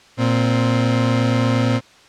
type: tone pair together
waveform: 30% pulse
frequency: 116.5 / 261.5 Hz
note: A#2 / C4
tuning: -1 / -1 cents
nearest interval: octave + major second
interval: 1400 cents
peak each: -14 / -17 dBFS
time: 0.17-1.81 s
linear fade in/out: 50 ms
effects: white hiss -48 dBFS RMS until 2.08 s + low-pass 5000 Hz 12 dB/octave